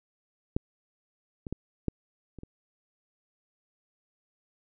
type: clicks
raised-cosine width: 3 ms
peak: -13 / -24 / -19 / -14 / -30 / -29 dBFS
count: 6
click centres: 0.565 / 1.468 / 1.526 / 1.883 / 2.387 / 2.434 s
effects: none